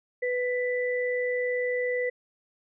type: tone pair together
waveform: sine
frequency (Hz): 495.8 / 1983.2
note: B4 / B6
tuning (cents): +7 / +7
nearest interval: 2 octaves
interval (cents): 2400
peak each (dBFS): -26 / -31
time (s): 0.22-2.1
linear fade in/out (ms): 10
effects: none